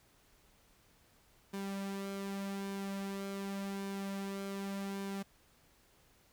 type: tone with flanger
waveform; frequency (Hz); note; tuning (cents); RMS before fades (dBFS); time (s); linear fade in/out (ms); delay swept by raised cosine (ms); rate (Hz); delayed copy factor
sawtooth; 196.8; G3; +7; -40; 1.53-5.23; 10; 1.5 to 4; 0.86; -0.5
effects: pink hiss -67 dBFS RMS until 6.32 s